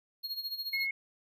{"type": "tone with tremolo", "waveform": "square", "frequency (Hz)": 4275, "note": "C8", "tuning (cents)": 36, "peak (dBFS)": -33, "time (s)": [0.23, 0.87], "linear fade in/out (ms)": 20, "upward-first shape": "sine", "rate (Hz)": 14, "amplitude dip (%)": 75}
{"type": "tone", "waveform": "sine", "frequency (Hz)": 2173, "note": "C#7", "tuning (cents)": -35, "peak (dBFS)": -30, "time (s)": [0.73, 0.91], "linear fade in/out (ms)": 5}
{"effects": []}